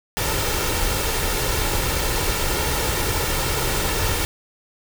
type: noise with comb filter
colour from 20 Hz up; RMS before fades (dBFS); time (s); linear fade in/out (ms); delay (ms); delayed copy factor
pink; -22; 0.17-4.25; 0; 2.2; +0.5
effects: none